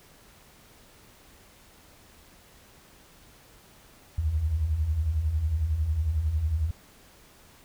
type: beating tone pair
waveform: sine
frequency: 69.3 / 80.3 Hz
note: C#2 / E2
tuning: 0 / -45 cents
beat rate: 11 Hz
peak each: -32 / -24 dBFS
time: 4.18-6.71 s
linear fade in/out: 5 ms
effects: pink hiss -55 dBFS RMS until 7.64 s